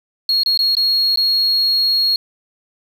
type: tone with dropouts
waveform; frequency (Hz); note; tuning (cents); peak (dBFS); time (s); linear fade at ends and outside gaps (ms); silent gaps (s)
sine; 4299; C8; +46; -11; 0.29-2.16; 2; 0.434-0.46 / 0.575-0.59 / 0.752-0.768 / 1.159-1.173
effects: tanh soft clip ceiling -10 dBFS + 7-bit

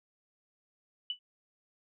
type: tone with exponential decay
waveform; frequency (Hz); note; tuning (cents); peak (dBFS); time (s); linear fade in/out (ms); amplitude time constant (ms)
sine; 2970; F#7; +6; -28; 1.1-1.19; 2; 19
effects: none

